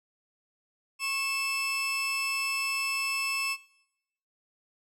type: tone pair together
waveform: sawtooth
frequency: 1094.7 / 2637 Hz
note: C#6 / E7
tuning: -22 / 0 cents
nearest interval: octave + minor third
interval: 1522 cents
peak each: -33 / -26 dBFS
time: 0.99-3.57 s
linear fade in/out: 50 ms
effects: noise-tail reverb RT60 0.8 s tail -19 dB re dry + low-pass 12000 Hz 12 dB/octave